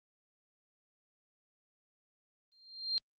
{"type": "tone with exponential growth", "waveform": "sine", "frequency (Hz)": 4186, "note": "C8", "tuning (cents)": 0, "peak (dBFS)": -27, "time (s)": [2.52, 2.98], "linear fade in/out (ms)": 0, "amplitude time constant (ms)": 98, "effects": ["Opus 32 kbps"]}